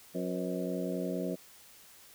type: harmonic tone with a mistuned harmonic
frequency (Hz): 90.6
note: F#2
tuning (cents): -36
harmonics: 2 / 3 / 4 / 5 / 6 / 7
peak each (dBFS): -36 / -38 / -39 / -40 / -41 / -41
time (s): 0.14-1.36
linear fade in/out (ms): 20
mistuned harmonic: 5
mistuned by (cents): +99
effects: white hiss -56 dBFS RMS until 2.14 s